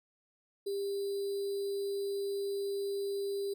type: tone with sample-and-hold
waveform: sine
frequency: 398 Hz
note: G4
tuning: 26 cents sharp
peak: -32 dBFS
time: 0.66-3.54 s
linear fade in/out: 10 ms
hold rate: 4410 Hz
effects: none